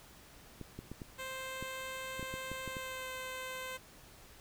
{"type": "clicks", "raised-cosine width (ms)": 3, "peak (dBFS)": -30, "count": 11, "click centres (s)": [0.613, 0.79, 0.916, 1.018, 1.626, 2.195, 2.228, 2.34, 2.516, 2.677, 2.768]}
{"type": "tone with pitch glide", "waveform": "10% pulse", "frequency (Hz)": [523.3, 516.7], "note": ["C5", "C5"], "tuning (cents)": [0, -22], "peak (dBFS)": -32, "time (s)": [1.18, 3.78], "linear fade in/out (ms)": 20, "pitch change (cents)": -22, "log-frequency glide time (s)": [2.67, 3.1]}
{"effects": ["pink hiss -57 dBFS RMS until 4.4 s"]}